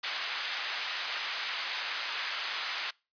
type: band-pass noise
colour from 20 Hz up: white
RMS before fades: -35 dBFS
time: 0.03-2.91 s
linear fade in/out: 10 ms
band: 1100 to 3800 Hz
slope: 12 dB/octave
effects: noise-tail reverb RT60 0.3 s tail -25 dB re dry + resampled to 11025 Hz